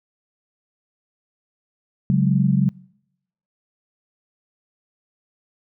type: chord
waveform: sine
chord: C# suspended fourth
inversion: none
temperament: equal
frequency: 138.59 / 185 / 207.7 Hz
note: C#3 / F#3 / G#3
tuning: 0 / 0 / 0 cents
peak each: -18 / -18 / -22 dBFS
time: 2.1-2.69 s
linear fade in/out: 0 ms
effects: noise-tail reverb RT60 0.8 s tail -24 dB re dry